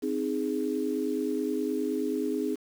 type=chord; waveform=sine; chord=Ab major; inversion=first; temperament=equal; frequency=261.6 / 311.1 / 415.3 Hz; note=C4 / Eb4 / Ab4; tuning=0 / 0 / 0 cents; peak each=-31 dBFS; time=0.02-2.56 s; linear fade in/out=20 ms; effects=8-bit